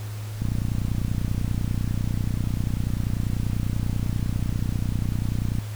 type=click train; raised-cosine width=5 ms; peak=-13 dBFS; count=157; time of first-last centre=0.42-5.586 s; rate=30.2 Hz; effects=added 106 Hz sine -30 dBFS peak until 5.75 s + pink hiss -43 dBFS RMS until 5.75 s